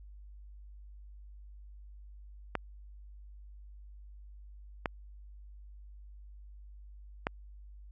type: clicks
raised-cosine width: 0.5 ms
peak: -15 dBFS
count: 3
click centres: 2.553 / 4.858 / 7.269 s
effects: added 50 Hz sine -48 dBFS peak until 7.91 s